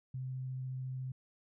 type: tone with vibrato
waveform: sine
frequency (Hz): 129.7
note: C3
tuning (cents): -15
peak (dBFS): -37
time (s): 0.14-1.12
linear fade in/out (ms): 5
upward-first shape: triangle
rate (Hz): 14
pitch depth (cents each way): 9
effects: none